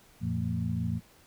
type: tone cluster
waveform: sine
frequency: 87.9 / 113.8 / 172.1 / 226.3 Hz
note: F2 / A#2 / F3 / A3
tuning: +12 / -41 / -25 / +49 cents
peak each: -35 / -32 / -33 / -35 dBFS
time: 0.2-1.01 s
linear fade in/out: 50 ms
effects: pink hiss -59 dBFS RMS until 1.26 s